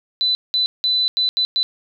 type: tone bursts at uneven times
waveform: sine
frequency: 4000 Hz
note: B7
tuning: 21 cents sharp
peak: -15 dBFS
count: 6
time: 0.21-0.35 / 0.54-0.66 / 0.84-1.08 / 1.17-1.29 / 1.37-1.45 / 1.56-1.63 s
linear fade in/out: 0 ms
effects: none